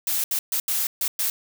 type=noise bursts at uneven times; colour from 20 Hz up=blue; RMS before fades=-24 dBFS; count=6; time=0.07-0.24 / 0.31-0.39 / 0.52-0.6 / 0.68-0.87 / 1.01-1.08 / 1.19-1.3 s; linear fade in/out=2 ms; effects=none

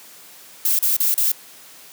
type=noise bursts; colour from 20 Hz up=violet; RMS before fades=-18 dBFS; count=4; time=0.65-1.318 s; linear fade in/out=2 ms; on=140 ms; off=36 ms; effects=white hiss -44 dBFS RMS until 1.92 s + high-pass 150 Hz 12 dB/octave

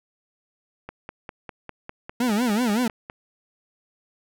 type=click train; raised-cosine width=0.5 ms; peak=-20 dBFS; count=12; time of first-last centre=0.89-3.099 s; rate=4.98 Hz
type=tone with vibrato; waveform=40% pulse; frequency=226.7 Hz; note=A#3; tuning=48 cents flat; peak=-19 dBFS; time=2.2-2.88 s; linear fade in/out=5 ms; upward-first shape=sine; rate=5.3 Hz; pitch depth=200 cents each way
effects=none

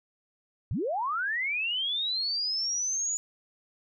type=linear sweep; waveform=sine; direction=up; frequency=73.5 to 6930 Hz; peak=-27 dBFS; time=0.71-3.17 s; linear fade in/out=0 ms; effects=none

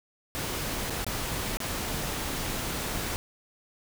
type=noise with dropouts; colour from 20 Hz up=pink; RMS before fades=-32 dBFS; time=0.35-3.16 s; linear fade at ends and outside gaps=0 ms; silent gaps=0.899-0.905 / 1.045-1.066 / 1.571-1.603 s; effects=none

